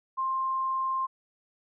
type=tone; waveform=sine; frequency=1055 Hz; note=C6; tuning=14 cents sharp; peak=-26 dBFS; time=0.17-1.07 s; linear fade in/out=20 ms; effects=none